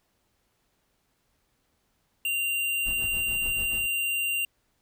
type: tone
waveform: square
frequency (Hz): 2777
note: F7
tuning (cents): -10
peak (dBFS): -26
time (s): 2.25-4.45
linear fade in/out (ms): 2
type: noise with tremolo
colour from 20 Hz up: brown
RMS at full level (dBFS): -36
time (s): 2.85-3.87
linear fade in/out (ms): 20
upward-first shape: triangle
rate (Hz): 6.9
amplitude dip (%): 80
effects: pink hiss -72 dBFS RMS until 4.81 s